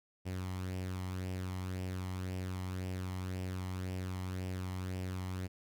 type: tone with flanger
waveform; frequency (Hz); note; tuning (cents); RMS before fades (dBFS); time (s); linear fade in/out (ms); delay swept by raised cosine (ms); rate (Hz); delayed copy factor
sawtooth; 92.5; F#2; 0; -39; 0.25-5.48; 20; 0.37 to 0.99; 1.9; +0.5
effects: none